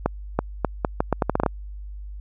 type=accelerating click train; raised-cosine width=1 ms; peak=-5 dBFS; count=12; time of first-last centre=0.06-1.462 s; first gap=330 ms; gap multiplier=0.78; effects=added 50 Hz sine -33 dBFS peak until 2.2 s